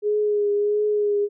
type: tone with vibrato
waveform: sine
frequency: 415.3 Hz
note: G#4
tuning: in tune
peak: -18 dBFS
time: 0.02-1.29 s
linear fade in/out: 50 ms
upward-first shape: triangle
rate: 1.5 Hz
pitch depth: 30 cents each way
effects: none